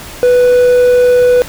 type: tone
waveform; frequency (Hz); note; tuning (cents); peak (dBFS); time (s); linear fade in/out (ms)
triangle; 493.9; B4; 0; -3; 0.23-1.42; 0
effects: pink hiss -29 dBFS RMS until 1.48 s